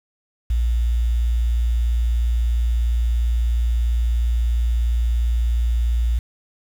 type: tone with quantisation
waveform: sine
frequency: 58.5 Hz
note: A#1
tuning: 7 cents sharp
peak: -16 dBFS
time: 0.5-6.19 s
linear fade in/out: 5 ms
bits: 7
effects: none